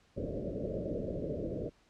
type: low-pass noise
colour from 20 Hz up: white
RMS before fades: -37 dBFS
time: 0.16-1.7 s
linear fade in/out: 20 ms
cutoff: 610 Hz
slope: 96 dB/octave
effects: pink hiss -67 dBFS RMS until 1.89 s + low-pass 6000 Hz 12 dB/octave